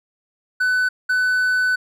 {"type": "tone bursts at uneven times", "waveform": "triangle", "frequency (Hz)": 1500, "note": "F#6", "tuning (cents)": 23, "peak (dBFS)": -14, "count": 2, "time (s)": [[0.6, 0.89], [1.09, 1.76]], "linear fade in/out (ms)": 10, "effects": []}